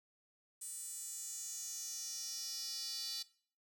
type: tone with high-pass filter sweep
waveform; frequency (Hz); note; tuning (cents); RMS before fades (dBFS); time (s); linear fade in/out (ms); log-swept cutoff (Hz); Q
square; 268.1; C4; +42; -44; 0.61-3.23; 10; 8500 to 4400; 4.7
effects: noise-tail reverb RT60 0.5 s tail -19 dB re dry